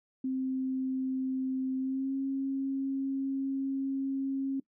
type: tone with pitch glide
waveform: sine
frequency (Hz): 261.6 to 270.5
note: C4 to C#4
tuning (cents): 0 to -42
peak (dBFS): -29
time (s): 0.24-4.6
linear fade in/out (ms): 5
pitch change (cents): +58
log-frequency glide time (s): 1.78-2.15
effects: noise-tail reverb RT60 0.1 s tail -21 dB re dry